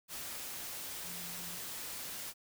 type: tone in noise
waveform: sine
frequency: 175.1 Hz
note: F3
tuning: 5 cents sharp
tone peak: -52 dBFS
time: 1.02-1.6 s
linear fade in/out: 50 ms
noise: white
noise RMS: -43 dBFS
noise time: 0.08-2.34 s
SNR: -12 dB
effects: none